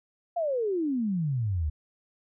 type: exponential sweep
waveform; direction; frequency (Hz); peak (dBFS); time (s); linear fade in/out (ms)
sine; down; 712 to 71.3; -25; 0.36-1.7; 10
effects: none